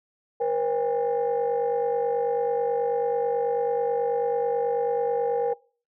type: tone cluster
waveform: sine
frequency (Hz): 476.8 / 526 / 807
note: A#4 / C5 / G#5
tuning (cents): +39 / +9 / -50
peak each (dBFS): -23 / -30 / -28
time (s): 0.4-5.54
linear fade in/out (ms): 10
effects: noise-tail reverb RT60 0.4 s tail -24 dB re dry + tanh soft clip ceiling -16 dBFS